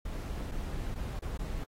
brown noise with dropouts, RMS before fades -36 dBFS, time 0.05-1.64 s, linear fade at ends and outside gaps 5 ms, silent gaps 0.513-0.517 / 0.945-0.956 / 1.192-1.221 / 1.375-1.39 s, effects AAC 48 kbps

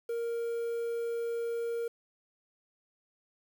triangle tone with quantisation, 466.2 Hz, A#4, in tune, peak -29 dBFS, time 0.09-1.88 s, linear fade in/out 5 ms, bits 9, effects none

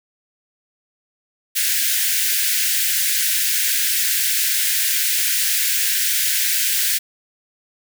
white high-pass noise, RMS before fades -19 dBFS, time 1.55-6.99 s, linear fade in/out 20 ms, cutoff 1500 Hz, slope 96 dB/octave, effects none

